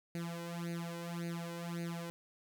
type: tone with flanger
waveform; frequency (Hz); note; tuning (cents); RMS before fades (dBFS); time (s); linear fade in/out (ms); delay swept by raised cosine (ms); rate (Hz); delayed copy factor
sawtooth; 170; F3; -46; -41; 0.15-2.1; 0; 0.45 to 2.05; 1.8; +0.95
effects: none